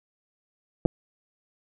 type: clicks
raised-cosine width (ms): 2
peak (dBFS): -10 / -8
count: 2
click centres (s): 0.853 / 0.859
effects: none